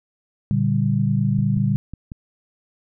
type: chord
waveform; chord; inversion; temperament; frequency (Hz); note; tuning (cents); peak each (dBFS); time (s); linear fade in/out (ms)
sine; G minor; first; equal with one note detuned; 116.54 / 144.73 / 196; Bb2 / D3 / G3; 0 / -25 / 0; -21; 0.51-1.76; 0
type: click train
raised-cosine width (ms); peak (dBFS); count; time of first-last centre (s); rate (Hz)
5; -20; 5; 1.39-2.119; 5.49
effects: none